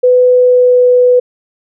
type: tone with pitch glide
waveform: sine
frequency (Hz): 499.7 to 496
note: B4 to B4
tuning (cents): +20 to +7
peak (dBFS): -4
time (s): 0.03-1.2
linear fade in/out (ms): 10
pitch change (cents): -13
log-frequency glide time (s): 0.24-0.85
effects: none